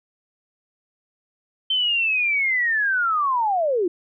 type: linear sweep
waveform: sine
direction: down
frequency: 3108 to 327.9 Hz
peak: -18 dBFS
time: 1.7-3.88 s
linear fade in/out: 5 ms
effects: none